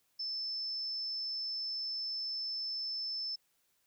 sine tone, 5274 Hz, E8, in tune, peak -35 dBFS, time 0.19-3.36 s, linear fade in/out 10 ms, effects white hiss -75 dBFS RMS until 3.86 s

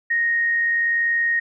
sine tone with amplitude modulation, 1864.7 Hz, A#6, in tune, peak -16 dBFS, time 0.1-1.4 s, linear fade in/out 10 ms, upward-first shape sine, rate 80.9 Hz, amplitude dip 25%, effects none

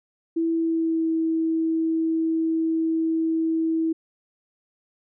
sine tone with pitch glide, 329.6 to 324.1 Hz, E4 to E4, 0 to -29 cents, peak -20 dBFS, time 0.36-3.93 s, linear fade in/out 10 ms, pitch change -29 cents, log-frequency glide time 0.5-1.1 s, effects none

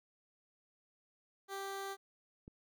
15% pulse tone, 392 Hz, G4, in tune, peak -34 dBFS, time 1.48-1.97 s, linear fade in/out 50 ms
click, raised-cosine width 3 ms, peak -38 dBFS, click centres 2.479 s
effects none

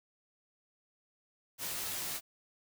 white noise with comb filter, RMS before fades -38 dBFS, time 1.58-2.21 s, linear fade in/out 50 ms, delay 15 ms, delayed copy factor -0.65, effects none

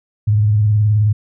sine tone with vibrato, 105.7 Hz, G#2, 31 cents sharp, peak -10 dBFS, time 0.27-1.13 s, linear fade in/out 10 ms, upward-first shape sine, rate 19 Hz, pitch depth 61 cents each way, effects none

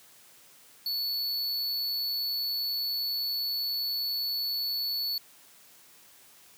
square tone, 4435 Hz, C#8, in tune, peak -29 dBFS, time 0.86-5.18 s, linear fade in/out 2 ms, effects white hiss -56 dBFS RMS until 6.57 s + high-pass 100 Hz 12 dB/octave

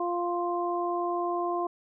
harmonic tone, 349.2 Hz, F4, in tune, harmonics 1 / 2 / 3, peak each -30 / -31 / -32 dBFS, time 0-1.67 s, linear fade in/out 5 ms, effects none

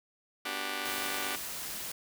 5% pulse chord, G major seventh, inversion first, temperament just, 245 / 294 / 367.5 / 392 Hz, B3 / D4 / F#4 / G4, -14 / +2 / -12 / 0 cents, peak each -31 / -28 / -33 / -28 dBFS, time 0.45-1.36 s, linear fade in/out 5 ms
white noise, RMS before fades -39 dBFS, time 0.85-1.92 s, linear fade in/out 5 ms
effects none

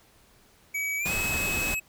square tone with pitch glide, 2275 to 2568 Hz, C#7 to E7, +44 to -46 cents, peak -28 dBFS, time 0.74-1.8 s, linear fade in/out 10 ms, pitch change +210 cents, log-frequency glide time 0.98-1.12 s
pink noise, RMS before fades -32 dBFS, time 1.05-1.75 s, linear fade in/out 10 ms
effects pink hiss -59 dBFS RMS until 1.88 s

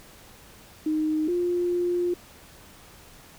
sine tone pair in turn, 309.9 / 352.4 Hz, D#4 / F4, -7 / +16 cents, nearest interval major second, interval 223 cents, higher second, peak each -22 dBFS, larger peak neither, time 0.86-1.28 / 1.28-2.14 s, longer second, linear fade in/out 5 ms, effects pink hiss -50 dBFS RMS until 3.38 s

